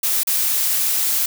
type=noise with dropouts; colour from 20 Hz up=blue; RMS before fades=-19 dBFS; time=0.03-1.26 s; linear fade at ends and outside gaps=5 ms; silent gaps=0.234-0.271 s; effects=none